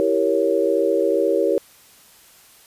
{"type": "chord", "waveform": "sine", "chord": "E diminished seventh", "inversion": "none", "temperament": "equal", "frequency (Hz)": [329.6, 392, 466.2, 554.4], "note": ["E4", "G4", "Bb4", "Db5"], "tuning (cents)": [0, 0, 0, 0], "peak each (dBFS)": [-23, -21, -21, -21], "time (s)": [0, 1.58], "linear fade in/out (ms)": 0, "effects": ["white hiss -50 dBFS RMS until 2.66 s", "resampled to 32000 Hz"]}